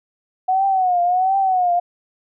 sine tone with vibrato, 740 Hz, F#5, in tune, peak -14 dBFS, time 0.48-1.8 s, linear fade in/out 10 ms, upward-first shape triangle, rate 1.4 Hz, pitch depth 110 cents each way, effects none

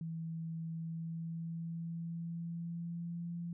sine tone with pitch glide, 163.5 to 171.13 Hz, E3 to F3, -14 to -35 cents, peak -38 dBFS, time 0.01-3.53 s, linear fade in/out 2 ms, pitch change +79 cents, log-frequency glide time 0.73-3.34 s, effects none

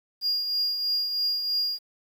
triangle tone with tremolo, 4831 Hz, D8, 48 cents sharp, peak -20 dBFS, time 0.21-1.79 s, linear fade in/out 50 ms, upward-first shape triangle, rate 3.1 Hz, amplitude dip 55%, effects tanh soft clip ceiling -16 dBFS + 9-bit

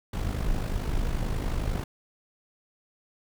brown noise with amplitude modulation, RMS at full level -25 dBFS, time 0.13-1.84 s, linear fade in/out 5 ms, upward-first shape sine, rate 51.2 Hz, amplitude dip 60%, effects none

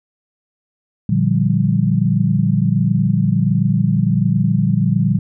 sine chord, G minor seventh, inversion first, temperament equal with one note detuned, 116.54 / 147.77 / 174.61 / 196 Hz, Bb2 / D3 / F3 / G3, 0 / +11 / 0 / 0 cents, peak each -18 dBFS, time 1.09-5.19 s, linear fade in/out 5 ms, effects none

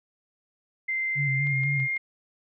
sine tone with pitch glide, 2083 to 2122 Hz, C7 to C7, -8 to +24 cents, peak -25 dBFS, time 0.88-1.98 s, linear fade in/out 10 ms, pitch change +32 cents, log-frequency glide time 1.28-1.56 s
sine tone with vibrato, 138.59 Hz, C#3, in tune, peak -25 dBFS, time 1.15-1.88 s, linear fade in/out 50 ms, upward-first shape square, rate 4 Hz, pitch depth 49 cents each way
click train, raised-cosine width 0.3 ms, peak -31 dBFS, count 4, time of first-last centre 1.47-1.966 s, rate 6.05 Hz
effects none

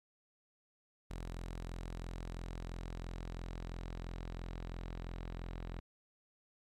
sawtooth tone with low-pass filter sweep, 42.97 Hz, F1, 27 cents flat, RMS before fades -44 dBFS, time 1.1-5.8 s, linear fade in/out 10 ms, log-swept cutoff 11000 to 3600 Hz, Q 0.77, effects 13-bit

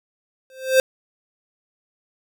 square tone with exponential growth, 523.3 Hz, C5, in tune, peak -10 dBFS, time 0.5-0.8 s, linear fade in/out 1 ms, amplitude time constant 65 ms, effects none

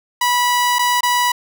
sawtooth tone with dropouts, 979 Hz, B5, 15 cents flat, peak -10 dBFS, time 0.21-1.32 s, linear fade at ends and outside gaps 5 ms, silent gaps 0.786-0.791 / 1.008-1.031 s, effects none

